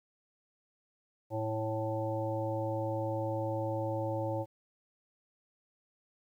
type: harmonic tone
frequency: 110 Hz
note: A2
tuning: in tune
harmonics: 1 / 3 / 5 / 7 / 8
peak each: -36 / -38 / -35 / -43 / -41 dBFS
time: 1.3-4.46 s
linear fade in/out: 50 ms
effects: 11-bit

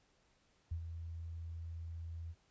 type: tone with ADSR envelope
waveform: sine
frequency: 83 Hz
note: E2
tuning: 12 cents sharp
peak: -35 dBFS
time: 0.71-2.35 s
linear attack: 9 ms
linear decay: 84 ms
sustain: -7 dB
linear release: 49 ms
effects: pink hiss -73 dBFS RMS until 2.5 s + resampled to 16000 Hz

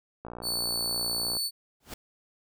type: click train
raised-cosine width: 1 ms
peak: -25 dBFS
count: 67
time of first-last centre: 0.25-1.369 s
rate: 59 Hz
type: tone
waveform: sawtooth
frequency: 4469 Hz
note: C#8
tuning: 13 cents sharp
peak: -25 dBFS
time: 0.42-1.51 s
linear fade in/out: 50 ms
type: noise with exponential growth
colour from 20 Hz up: pink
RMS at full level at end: -35 dBFS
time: 1.8-1.94 s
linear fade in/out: 5 ms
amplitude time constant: 29 ms
effects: none

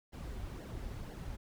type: noise with flanger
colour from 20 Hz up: brown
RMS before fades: -43 dBFS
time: 0.12-1.37 s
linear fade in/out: 20 ms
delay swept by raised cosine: 0.8 to 6.8 ms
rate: 2 Hz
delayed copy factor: -0.7
effects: none

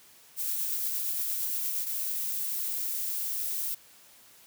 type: noise with tremolo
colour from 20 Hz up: violet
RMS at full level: -30 dBFS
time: 0.36-1.88 s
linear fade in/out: 50 ms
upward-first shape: sine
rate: 8.6 Hz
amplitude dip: 25%
type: noise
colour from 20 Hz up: violet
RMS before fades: -32 dBFS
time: 1.86-3.75 s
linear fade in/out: 10 ms
effects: white hiss -56 dBFS RMS until 4.46 s + high-pass 60 Hz 12 dB/octave

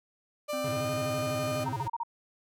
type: tone with pitch glide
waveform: 35% pulse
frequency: 593 to 607.9 Hz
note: D5 to D#5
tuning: +17 to -40 cents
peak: -29 dBFS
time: 0.48-1.65 s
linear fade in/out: 20 ms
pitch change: +43 cents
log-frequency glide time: 0.63-0.88 s
type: harmonic tone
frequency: 259.4 Hz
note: C4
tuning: 15 cents flat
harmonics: 1 / 3 / 5 / 6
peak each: -37 / -46 / -51 / -51 dBFS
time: 0.53-1.73 s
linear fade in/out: 2 ms
type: tone with vibrato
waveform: square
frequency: 123.47 Hz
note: B2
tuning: in tune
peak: -35 dBFS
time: 0.64-1.88 s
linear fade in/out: 5 ms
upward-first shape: square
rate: 12 Hz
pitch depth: 210 cents each way
type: tone bursts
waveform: sine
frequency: 932.3 Hz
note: A#5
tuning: in tune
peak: -29 dBFS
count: 6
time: 1.66-2.034 s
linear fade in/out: 5 ms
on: 34 ms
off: 34 ms
effects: none

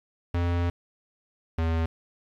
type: tone pair in turn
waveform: square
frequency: 86.7 / 81.73 Hz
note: F2 / E2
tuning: -12 / -14 cents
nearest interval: minor second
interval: 102 cents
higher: first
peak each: -24 dBFS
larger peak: neither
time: 0.34-0.7 / 1.58-1.86 s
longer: first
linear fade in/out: 5 ms
effects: low-pass 3000 Hz 12 dB/octave + 9-bit

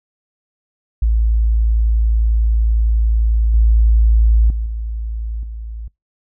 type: tone with level steps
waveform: sine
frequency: 55.5 Hz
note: A1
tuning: 16 cents sharp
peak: -11 / -8 / -17 / -20 / -25 dBFS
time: 1.02-5.88 s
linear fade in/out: 5 ms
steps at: 3.54 / 4.5 / 4.66 / 5.43 s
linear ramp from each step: 2 ms
effects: noise-tail reverb RT60 0.2 s tail -26 dB re dry

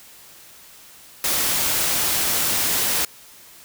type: noise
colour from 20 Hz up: white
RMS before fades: -21 dBFS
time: 1.24-3.05 s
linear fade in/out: 2 ms
effects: white hiss -46 dBFS RMS until 3.64 s

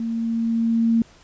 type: tone with level ramp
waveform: sine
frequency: 228.8 Hz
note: A#3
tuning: 32 cents flat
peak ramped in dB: -23 to -14 dBFS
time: 0-1.02 s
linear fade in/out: 2 ms
effects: pink hiss -51 dBFS RMS until 1.23 s + resampled to 16000 Hz

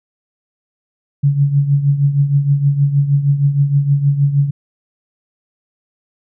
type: tone with tremolo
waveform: sine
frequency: 141.6 Hz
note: C#3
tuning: 37 cents sharp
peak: -7 dBFS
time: 1.23-4.51 s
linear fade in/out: 10 ms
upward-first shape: triangle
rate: 6.4 Hz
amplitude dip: 75%
effects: none

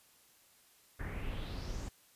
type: noise with low-pass filter sweep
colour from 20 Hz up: brown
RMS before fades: -40 dBFS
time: 0.99-1.89 s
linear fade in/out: 10 ms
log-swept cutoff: 1700 to 7700 Hz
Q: 3.8
effects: white hiss -65 dBFS RMS until 2.15 s + resampled to 32000 Hz

